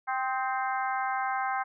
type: harmonic tone with a mistuned harmonic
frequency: 261.6 Hz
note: C4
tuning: in tune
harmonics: 3 / 4 / 5 / 6 / 7 / 8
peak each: -30 / -34 / -36 / -35 / -45 / -41 dBFS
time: 0.07-1.64 s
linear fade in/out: 20 ms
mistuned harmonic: 5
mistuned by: -42 cents
effects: none